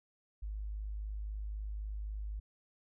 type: tone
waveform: sine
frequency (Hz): 51.91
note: G#1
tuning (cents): 0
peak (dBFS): -37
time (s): 0.42-2.4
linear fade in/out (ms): 10
effects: none

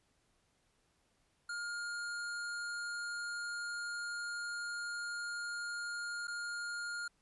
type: tone with dropouts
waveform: square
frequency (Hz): 1416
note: F6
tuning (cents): +23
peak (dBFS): -39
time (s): 1.49-7.08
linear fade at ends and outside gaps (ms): 5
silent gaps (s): 6.272-6.279
effects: pink hiss -75 dBFS RMS until 7.21 s + resampled to 24000 Hz

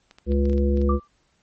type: clicks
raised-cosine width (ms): 0.2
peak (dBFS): -28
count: 9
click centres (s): 0.111 / 0.185 / 0.32 / 0.455 / 0.497 / 0.531 / 0.58 / 0.773 / 0.816
type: harmonic tone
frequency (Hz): 70.1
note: C#2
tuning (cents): +20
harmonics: 1 / 3 / 5 / 7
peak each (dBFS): -19 / -24 / -26 / -27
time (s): 0.26-1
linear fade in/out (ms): 50
type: tone with exponential decay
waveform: sine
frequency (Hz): 1174.7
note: D6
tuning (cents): 0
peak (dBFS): -21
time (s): 0.89-1.08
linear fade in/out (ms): 5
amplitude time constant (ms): 40
effects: pink hiss -66 dBFS RMS until 1.42 s + MP3 32 kbps

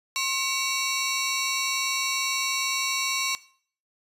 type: ring-modulated tone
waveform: 15% pulse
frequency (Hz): 1661.2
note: G#6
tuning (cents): 0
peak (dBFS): -15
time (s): 0.16-3.35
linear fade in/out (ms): 0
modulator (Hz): 594
effects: noise-tail reverb RT60 0.5 s tail -18 dB re dry + resampled to 32000 Hz

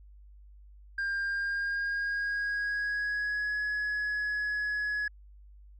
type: tone with pitch glide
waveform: sine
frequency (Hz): 1600 to 1686.4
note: G6 to G#6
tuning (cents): +35 to +26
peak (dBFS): -26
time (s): 0.98-5.08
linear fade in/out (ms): 5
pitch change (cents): +91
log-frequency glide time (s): 1.24-3.61
effects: tanh soft clip ceiling -28 dBFS + added 50 Hz sine -50 dBFS peak until 5.79 s

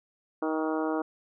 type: harmonic tone with a mistuned harmonic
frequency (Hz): 157.5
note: D#3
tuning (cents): +21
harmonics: 2 / 3 / 4 / 5 / 6 / 7 / 8 / 9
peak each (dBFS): -29 / -33 / -35 / -37 / -39 / -40 / -41 / -42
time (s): 0.42-1.02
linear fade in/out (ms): 5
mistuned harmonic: 7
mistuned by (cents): +22
effects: none

